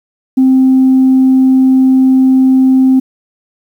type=tone; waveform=sine; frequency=261.6 Hz; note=C4; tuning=in tune; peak=-3 dBFS; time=0.37-3 s; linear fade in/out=10 ms; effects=tanh soft clip ceiling -1 dBFS + 7-bit